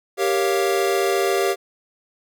square chord, G half-diminished seventh, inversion none, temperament equal, 392 / 466.2 / 554.4 / 698.5 Hz, G4 / Bb4 / Db5 / F5, 0 / 0 / 0 / 0 cents, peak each -21 / -26 / -27 / -26 dBFS, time 0.17-1.56 s, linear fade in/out 50 ms, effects none

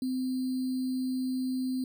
sine tone with sample-and-hold, 257.7 Hz, C4, 26 cents flat, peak -28 dBFS, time 0.02-1.84 s, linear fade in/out 2 ms, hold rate 4410 Hz, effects none

